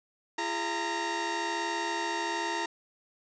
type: tone cluster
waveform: sawtooth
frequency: 339.5 / 413.6 / 920 / 1901 Hz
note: F4 / G#4 / A#5 / A#6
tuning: -49 / -7 / -23 / +33 cents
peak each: -32 / -36 / -28 / -36 dBFS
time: 0.38-2.66 s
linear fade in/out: 5 ms
effects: resampled to 16000 Hz + 9-bit